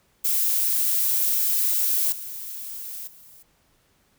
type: noise with level steps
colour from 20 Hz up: violet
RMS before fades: -22 / -35 / -49 dBFS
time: 0.24-3.43 s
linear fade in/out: 10 ms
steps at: 2.12 / 3.07 s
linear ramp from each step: 5 ms
effects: pink hiss -64 dBFS RMS until 4.18 s